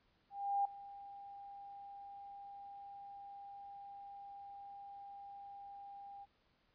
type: tone with ADSR envelope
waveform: sine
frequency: 801 Hz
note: G5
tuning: 37 cents sharp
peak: -30 dBFS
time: 0.3-6.26 s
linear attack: 350 ms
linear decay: 5 ms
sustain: -19 dB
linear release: 31 ms
effects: pink hiss -75 dBFS RMS until 6.74 s + resampled to 11025 Hz